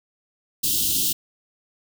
white band-stop noise, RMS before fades -22 dBFS, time 0.63-1.13 s, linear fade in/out 10 ms, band 380 to 2800 Hz, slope 96 dB/octave, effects none

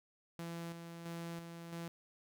sawtooth tone with tremolo, 168.5 Hz, E3, 38 cents sharp, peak -38 dBFS, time 0.39-1.88 s, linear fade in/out 0 ms, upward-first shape square, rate 1.5 Hz, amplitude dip 45%, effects none

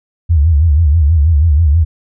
sine tone with vibrato, 77.7 Hz, D#2, 2 cents flat, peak -6 dBFS, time 0.29-1.85 s, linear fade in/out 20 ms, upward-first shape sine, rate 6.2 Hz, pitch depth 170 cents each way, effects none

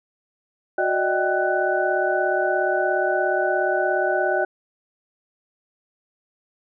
sine tone cluster, 367.5 / 596 / 633 / 777 / 1490 Hz, F#4 / D5 / D#5 / G5 / F#6, -12 / +25 / +30 / -16 / +12 cents, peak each -25 dBFS, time 0.78-4.45 s, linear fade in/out 5 ms, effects none

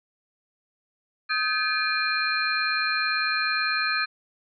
sine tone cluster, 1262 / 1553 / 1711 / 2415 / 4168 Hz, D#6 / G6 / A6 / D7 / C8, +24 / -17 / -49 / +48 / -7 cents, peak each -29 dBFS, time 1.29-4.06 s, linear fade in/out 20 ms, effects none

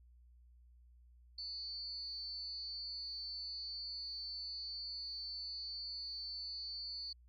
sine tone with amplitude modulation, 4499 Hz, C#8, 25 cents sharp, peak -38 dBFS, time 1.38-7.13 s, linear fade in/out 5 ms, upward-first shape sine, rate 245 Hz, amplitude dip 85%, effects added 60 Hz sine -60 dBFS peak until 7.28 s

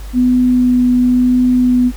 sine tone with vibrato, 249.2 Hz, B3, 16 cents sharp, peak -8 dBFS, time 0.13-1.92 s, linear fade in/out 50 ms, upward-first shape sine, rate 0.97 Hz, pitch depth 9 cents each way, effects added 50 Hz sine -25 dBFS peak until 1.96 s + pink hiss -39 dBFS RMS until 1.96 s

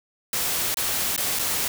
white noise with dropouts, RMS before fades -25 dBFS, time 0.33-1.68 s, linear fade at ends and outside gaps 2 ms, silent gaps 0.744-0.77 / 1.164-1.177 / 1.389-1.393 s, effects none

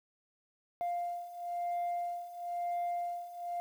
sine beating tone pair, 698.5 / 699.5 Hz, F5 / F5, 0 / +3 cents, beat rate 1 Hz, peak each -37 / -34 dBFS, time 0.81-3.6 s, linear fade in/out 0 ms, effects tanh soft clip ceiling -30 dBFS + 10-bit

